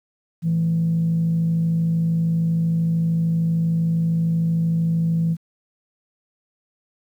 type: tone with frequency modulation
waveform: sine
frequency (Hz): 165.4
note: E3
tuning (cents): +6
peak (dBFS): -16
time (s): 0.42-5.37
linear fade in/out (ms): 50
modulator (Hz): 53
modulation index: 0.23
effects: tanh soft clip ceiling -13 dBFS + 9-bit